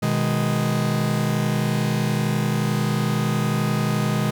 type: chord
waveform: 45% pulse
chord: G# minor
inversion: first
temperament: just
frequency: 124.59 / 155.74 / 207.7 Hz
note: B2 / D#3 / G#3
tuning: +16 / +2 / 0 cents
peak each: -24 dBFS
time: 0.02-4.31 s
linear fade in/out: 10 ms
effects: none